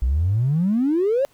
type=exponential sweep; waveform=triangle; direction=up; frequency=57.9 to 571 Hz; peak=-13 dBFS; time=0.02-1.25 s; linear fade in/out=0 ms; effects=tanh soft clip ceiling -14 dBFS + pink hiss -58 dBFS RMS until 1.33 s